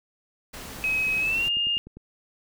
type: noise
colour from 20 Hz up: pink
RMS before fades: -39 dBFS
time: 0.53-1.49 s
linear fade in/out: 10 ms
type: tone with pitch glide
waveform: sine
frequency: 2546 to 2825 Hz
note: D#7 to F7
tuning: +39 to +19 cents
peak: -22 dBFS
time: 0.84-1.78 s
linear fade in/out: 0 ms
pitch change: +180 cents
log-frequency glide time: 1.2-1.49 s
type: click train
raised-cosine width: 3 ms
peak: -30 dBFS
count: 10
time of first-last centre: 1.07-1.97 s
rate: 10 Hz
effects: none